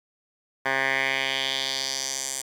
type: tone with band-pass filter sweep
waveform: 10% pulse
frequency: 134.3 Hz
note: C3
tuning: 46 cents sharp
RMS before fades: -27 dBFS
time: 0.65-2.42 s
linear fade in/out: 10 ms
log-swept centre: 1500 to 8200 Hz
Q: 2.5
effects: 8-bit